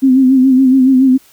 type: tone with vibrato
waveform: sine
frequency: 261.6 Hz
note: C4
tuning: in tune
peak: -5 dBFS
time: 0.02-1.18 s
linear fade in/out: 20 ms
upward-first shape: sine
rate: 7.1 Hz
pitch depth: 54 cents each way
effects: white hiss -47 dBFS RMS until 1.32 s